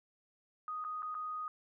sine tone with dropouts, 1244.5 Hz, D#6, in tune, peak -37 dBFS, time 0.68-1.48 s, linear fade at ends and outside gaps 1 ms, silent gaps 0.841-0.848 / 1.022-1.029 / 1.144-1.15 s, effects none

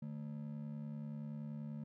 triangle ring-modulated tone, 185 Hz, F#3, in tune, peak -37 dBFS, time 0.02-1.84 s, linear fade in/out 5 ms, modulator 35.2 Hz, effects none

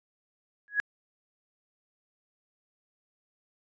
sine tone with exponential growth, 1670 Hz, G#6, 9 cents sharp, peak -19 dBFS, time 0.68-0.8 s, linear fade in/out 0 ms, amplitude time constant 26 ms, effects resampled to 16000 Hz

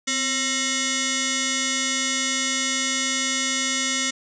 sine tone with frequency modulation, 1864.7 Hz, A#6, in tune, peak -21 dBFS, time 0.07-4.11 s, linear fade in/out 10 ms, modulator 803 Hz, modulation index 6.8, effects none

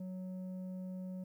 square tone with low-pass filter, 185 Hz, F#3, in tune, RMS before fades -43 dBFS, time 0-1.24 s, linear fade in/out 5 ms, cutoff 390 Hz, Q 5.7, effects 12-bit

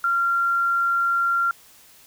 sine tone, 1380 Hz, F6, 21 cents flat, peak -18 dBFS, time 0.04-1.51 s, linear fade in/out 2 ms, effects white hiss -51 dBFS RMS until 2.06 s

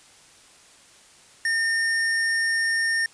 sine tone with sample-and-hold, 1817 Hz, A#6, 45 cents flat, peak -20 dBFS, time 1.45-3.06 s, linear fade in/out 2 ms, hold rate 7350 Hz, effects white hiss -52 dBFS RMS until 3.13 s + resampled to 22050 Hz

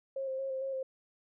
sine tone with vibrato, 533 Hz, C5, 32 cents sharp, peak -33 dBFS, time 0.16-0.83 s, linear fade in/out 5 ms, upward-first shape square, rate 4.4 Hz, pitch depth 20 cents each way, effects none

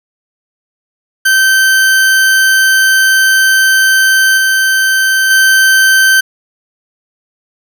40% pulse tone with level steps, 1549 Hz, G6, 21 cents flat, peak -5 / -7 / -4 dBFS, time 1.25-6.21 s, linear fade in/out 10 ms, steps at 4.37 / 5.3 s, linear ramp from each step 10 ms, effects none

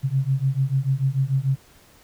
sine beating tone pair, 131.4 / 138.2 Hz, C3 / C#3, +8 / -5 cents, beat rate 6.8 Hz, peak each -22 dBFS, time 0.03-1.56 s, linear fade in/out 20 ms, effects pink hiss -53 dBFS RMS until 2.03 s

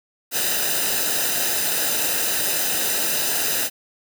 white noise with comb filter, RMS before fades -22 dBFS, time 0.31-3.7 s, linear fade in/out 50 ms, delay 0.9 ms, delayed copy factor -0.65, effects none

